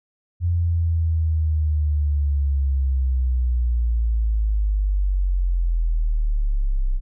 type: linear sweep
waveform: sine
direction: down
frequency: 87.31 to 31.35 Hz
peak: -17 dBFS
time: 0.4-7.01 s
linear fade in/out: 50 ms
effects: none